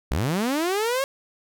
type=linear sweep; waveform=sawtooth; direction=up; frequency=52 to 554.4 Hz; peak=-18 dBFS; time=0.11-1.04 s; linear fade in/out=0 ms; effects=none